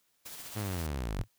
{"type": "noise with tremolo", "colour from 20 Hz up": "white", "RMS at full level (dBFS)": -43, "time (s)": [0.25, 0.87], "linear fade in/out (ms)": 10, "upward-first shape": "triangle", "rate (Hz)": 15, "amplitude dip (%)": 45}
{"type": "linear sweep", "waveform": "sawtooth", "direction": "down", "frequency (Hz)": [110, 39.6], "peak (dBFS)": -29, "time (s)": [0.55, 1.24], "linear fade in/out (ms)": 20}
{"type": "tone with exponential decay", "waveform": "sine", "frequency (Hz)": 108.1, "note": "A2", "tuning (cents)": -30, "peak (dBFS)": -28, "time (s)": [1.19, 1.28], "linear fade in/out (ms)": 5, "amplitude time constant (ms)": 18}
{"effects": ["white hiss -73 dBFS RMS until 1.38 s"]}